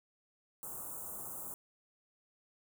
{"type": "band-stop noise", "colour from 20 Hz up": "white", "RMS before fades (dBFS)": -44, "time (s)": [0.63, 1.54], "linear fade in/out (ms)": 0, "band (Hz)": [1300, 7400], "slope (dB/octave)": 48, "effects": []}